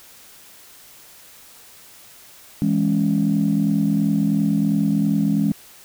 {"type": "chord", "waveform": "sine", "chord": "C# minor", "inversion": "first", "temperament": "equal", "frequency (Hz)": [164.81, 207.7, 277.2], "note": ["E3", "G#3", "C#4"], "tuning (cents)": [0, 0, 0], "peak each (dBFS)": [-21, -18, -21], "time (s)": [2.62, 5.52], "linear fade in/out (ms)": 0, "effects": ["tanh soft clip ceiling -9 dBFS", "white hiss -46 dBFS RMS until 5.84 s"]}